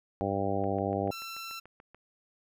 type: harmonic tone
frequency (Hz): 98.6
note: G2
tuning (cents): +11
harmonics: 1 / 2 / 3 / 4 / 5 / 6 / 7 / 8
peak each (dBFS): -36 / -36 / -36 / -36 / -36 / -36 / -36 / -36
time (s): 0.21-1.11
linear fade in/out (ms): 0
type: click train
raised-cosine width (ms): 0.5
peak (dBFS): -36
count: 10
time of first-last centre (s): 0.64-1.946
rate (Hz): 6.89
type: tone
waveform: 15% pulse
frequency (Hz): 1345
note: E6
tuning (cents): +34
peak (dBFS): -32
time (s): 1.11-1.6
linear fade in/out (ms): 10
effects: none